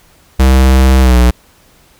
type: tone with pitch glide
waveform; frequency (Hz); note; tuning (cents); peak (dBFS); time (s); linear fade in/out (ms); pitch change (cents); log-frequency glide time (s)
square; 65.41 to 61.03; C2 to B1; 0 to -20; -5; 0.39-1.31; 10; -120; 1.01-1.18
effects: pink hiss -47 dBFS RMS until 1.99 s